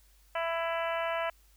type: harmonic tone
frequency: 332.2 Hz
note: E4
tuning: 13 cents sharp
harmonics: 2 / 3 / 4 / 5 / 6 / 7 / 8 / 9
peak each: -32 / -36 / -38 / -40 / -42 / -43 / -44 / -45 dBFS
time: 0.35-1.3 s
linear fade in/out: 5 ms
effects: added 50 Hz sine -60 dBFS peak until 1.56 s + white hiss -66 dBFS RMS until 1.56 s